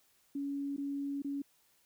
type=tone with dropouts; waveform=sine; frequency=280.9 Hz; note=C#4; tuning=23 cents sharp; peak=-34 dBFS; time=0.35-1.42 s; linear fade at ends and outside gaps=5 ms; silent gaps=0.765-0.779 / 1.221-1.245 s; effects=white hiss -70 dBFS RMS until 1.85 s